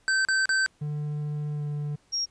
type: tone bursts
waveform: square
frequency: 1548 Hz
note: G6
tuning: 22 cents flat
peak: -22 dBFS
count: 3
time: 0.08-0.662 s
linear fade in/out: 0 ms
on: 170 ms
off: 36 ms
type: tone with pitch glide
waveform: triangle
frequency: 148.8 to 147.26 Hz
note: D3 to D3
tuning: +23 to +5 cents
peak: -26 dBFS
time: 0.81-1.96 s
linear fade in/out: 10 ms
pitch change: -18 cents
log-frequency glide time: 1.53-1.63 s
type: tone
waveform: sine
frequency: 5588 Hz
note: F8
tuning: in tune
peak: -25 dBFS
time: 2.12-2.26 s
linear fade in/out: 20 ms
effects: pink hiss -64 dBFS RMS until 2.3 s + resampled to 22050 Hz